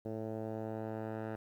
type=tone with low-pass filter sweep; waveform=10% pulse; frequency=110 Hz; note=A2; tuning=in tune; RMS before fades=-40 dBFS; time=0.05-1.36 s; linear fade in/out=5 ms; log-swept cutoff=540 to 1300 Hz; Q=1.3; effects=11-bit